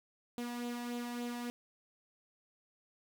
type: tone with flanger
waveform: sawtooth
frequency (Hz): 240.9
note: B3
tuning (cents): -43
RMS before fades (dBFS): -40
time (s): 0.38-1.5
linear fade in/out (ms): 0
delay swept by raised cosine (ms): 0.27 to 1.14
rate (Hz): 3.5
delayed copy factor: +0.5
effects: none